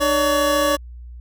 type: tone pair together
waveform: 25% pulse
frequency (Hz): 300.4 / 567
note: D4 / C#5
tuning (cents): +39 / +39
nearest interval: major seventh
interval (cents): 1100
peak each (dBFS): -19 / -13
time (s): 0-0.77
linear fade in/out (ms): 20
effects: added 60 Hz sine -34 dBFS peak until 1.2 s